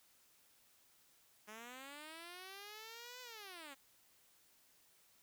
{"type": "linear two-way sweep", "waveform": "5% pulse", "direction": "up then down", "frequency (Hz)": [207.7, 506, 263], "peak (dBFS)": -39, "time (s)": [1.47, 3.75], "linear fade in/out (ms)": 20, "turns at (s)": 3.21, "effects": ["white hiss -70 dBFS RMS until 5.22 s"]}